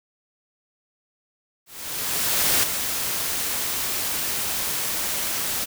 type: noise with ADSR envelope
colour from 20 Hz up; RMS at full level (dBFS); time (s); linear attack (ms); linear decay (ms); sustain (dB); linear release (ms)
white; -19; 1.66-5.66; 970; 13; -7; 26
effects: none

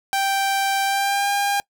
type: tone with pitch glide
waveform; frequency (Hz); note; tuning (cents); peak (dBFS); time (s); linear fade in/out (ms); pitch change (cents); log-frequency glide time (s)
sawtooth; 784 to 804.6; G5 to G5; 0 to +45; -15; 0.13-1.6; 0; +45; 0.84-1.29
effects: noise-tail reverb RT60 0.1 s tail -25 dB re dry

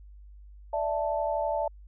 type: chord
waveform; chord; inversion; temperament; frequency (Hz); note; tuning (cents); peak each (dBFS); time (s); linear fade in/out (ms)
sine; D suspended second; none; equal; 587.3 / 659.3 / 880; D5 / E5 / A5; 0 / 0 / 0; -30 / -30 / -31; 0.73-1.68; 5
effects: added 50 Hz sine -46 dBFS peak until 1.87 s

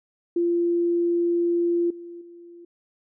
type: tone with level steps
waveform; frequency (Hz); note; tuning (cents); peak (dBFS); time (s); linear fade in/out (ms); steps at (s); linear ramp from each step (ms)
sine; 344.2; F4; -25; -19 / -36 / -42; 0.36-2.65; 5; 1.9 / 2.21; 5
effects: none

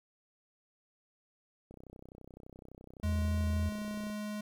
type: click train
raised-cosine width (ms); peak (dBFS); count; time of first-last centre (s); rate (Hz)
2; -37; 77; 1.71-4.1; 31.8
type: tone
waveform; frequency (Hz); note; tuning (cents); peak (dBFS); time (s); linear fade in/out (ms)
square; 210; G#3; +19; -37; 3.03-4.41; 5
type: tone with vibrato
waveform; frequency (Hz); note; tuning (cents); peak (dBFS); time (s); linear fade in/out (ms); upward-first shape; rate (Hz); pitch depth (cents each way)
sine; 82.41; E2; 0; -29; 3.03-3.7; 20; sine; 3.8; 22
effects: 11-bit

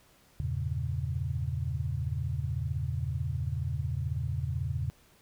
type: chord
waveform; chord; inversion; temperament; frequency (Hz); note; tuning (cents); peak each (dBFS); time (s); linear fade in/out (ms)
sine; E diminished seventh; none; equal; 82.41 / 98 / 116.54 / 138.59; E2 / G2 / Bb2 / Db3; 0 / 0 / 0 / 0; -34 / -38 / -35 / -34; 0.4-4.9; 0
effects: pink hiss -62 dBFS RMS until 5.21 s

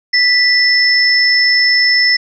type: tone pair together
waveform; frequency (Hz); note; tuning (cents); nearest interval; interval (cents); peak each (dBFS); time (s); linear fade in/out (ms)
sine; 1974 / 5270; B6 / E8; -1 / -1; octave + perfect fourth; 1700; -11; 0.13-2.17; 10
effects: none

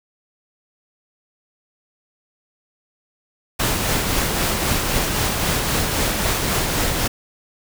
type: noise with tremolo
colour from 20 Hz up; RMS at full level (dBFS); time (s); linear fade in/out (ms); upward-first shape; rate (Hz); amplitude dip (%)
pink; -19; 3.59-7.08; 10; triangle; 3.8; 35
effects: none

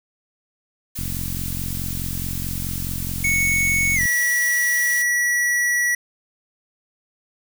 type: noise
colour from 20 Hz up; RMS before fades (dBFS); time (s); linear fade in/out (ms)
blue; -31; 0.95-5.03; 10
type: click train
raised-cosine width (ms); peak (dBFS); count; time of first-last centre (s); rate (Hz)
5; -17; 138; 0.99-4.055; 44.7
type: tone with pitch glide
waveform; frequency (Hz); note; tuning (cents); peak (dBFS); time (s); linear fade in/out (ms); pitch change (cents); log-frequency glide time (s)
square; 2214 to 1938.6; C#7 to B6; -3 to -33; -18; 3.24-5.95; 5; -230; 3.95-4.01
effects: none

